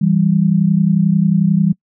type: tone pair together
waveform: sine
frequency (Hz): 165 / 196.22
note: E3 / G3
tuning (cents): +2 / +2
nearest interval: minor third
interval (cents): 300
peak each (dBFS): -13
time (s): 0.01-1.73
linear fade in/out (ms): 10
effects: noise-tail reverb RT60 0.1 s tail -26 dB re dry

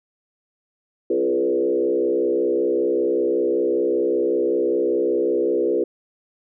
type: tone with frequency modulation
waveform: sine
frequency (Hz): 415.3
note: G#4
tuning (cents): 0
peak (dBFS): -17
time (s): 1.1-5.84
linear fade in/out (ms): 5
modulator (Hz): 65.2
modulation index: 1.5
effects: none

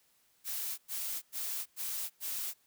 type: noise bursts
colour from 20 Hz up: blue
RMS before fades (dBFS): -37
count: 5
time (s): 0.44-2.54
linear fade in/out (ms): 50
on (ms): 340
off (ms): 100
effects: white hiss -70 dBFS RMS until 2.66 s

